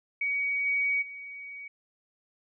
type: tone with level steps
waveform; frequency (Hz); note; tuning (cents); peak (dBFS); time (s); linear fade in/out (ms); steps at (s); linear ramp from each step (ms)
sine; 2256; C#7; +30; -26 / -24 / -39; 0.21-1.68; 5; 0.65 / 1.01; 20
effects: none